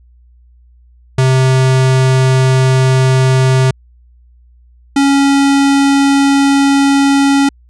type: tone pair in turn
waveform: square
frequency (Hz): 130.81 / 277.9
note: C3 / C#4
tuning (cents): 0 / +4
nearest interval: octave + minor second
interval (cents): 1304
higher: second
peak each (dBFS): -8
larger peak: neither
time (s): 1.18-3.71 / 4.96-7.49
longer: neither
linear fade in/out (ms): 5
effects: added 60 Hz sine -42 dBFS peak until 7.69 s + resampled to 22050 Hz